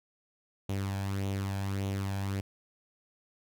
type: tone with flanger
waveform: sawtooth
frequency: 98 Hz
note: G2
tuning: in tune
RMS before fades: -33 dBFS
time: 0.69-2.41 s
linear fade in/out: 5 ms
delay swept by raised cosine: 0.3 to 1.25 ms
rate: 1.7 Hz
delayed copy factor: +0.55
effects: none